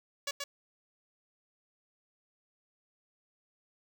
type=tone with echo; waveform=5% pulse; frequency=566 Hz; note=C#5; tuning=36 cents sharp; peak=-21 dBFS; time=0.27-0.31 s; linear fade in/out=5 ms; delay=130 ms; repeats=1; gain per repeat=-3 dB; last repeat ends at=0.44 s; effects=none